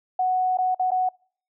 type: tone with dropouts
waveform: sine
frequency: 740 Hz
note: F#5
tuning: in tune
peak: -19 dBFS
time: 0.19-1.09 s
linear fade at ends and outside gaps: 5 ms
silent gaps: 0.573-0.585 / 0.747-0.795 / 0.907-0.916 s
effects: noise-tail reverb RT60 0.5 s tail -26 dB re dry